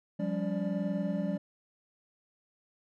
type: tone cluster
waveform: triangle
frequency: 178.7 / 199.5 / 283.8 / 589 Hz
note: F3 / G3 / C#4 / D5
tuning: +40 / +31 / +41 / +5 cents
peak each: -32 / -31 / -36 / -36 dBFS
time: 0.19-1.38 s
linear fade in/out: 10 ms
effects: none